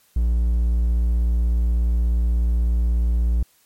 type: tone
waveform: triangle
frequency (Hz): 58.27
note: A#1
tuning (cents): 0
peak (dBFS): -14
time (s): 0.16-3.43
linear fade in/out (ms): 5
effects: white hiss -59 dBFS RMS until 3.65 s + MP3 64 kbps